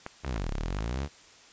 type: clicks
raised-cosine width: 0.5 ms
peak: -20 dBFS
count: 4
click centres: 0.064 / 0.247 / 0.363 / 0.788 s
type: linear two-way sweep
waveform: sawtooth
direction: down then up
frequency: 75.1 to 31.17 to 75.1 Hz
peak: -26 dBFS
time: 0.23-1.09 s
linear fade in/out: 50 ms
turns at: 0.52 s
effects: white hiss -54 dBFS RMS until 1.52 s + resampled to 16000 Hz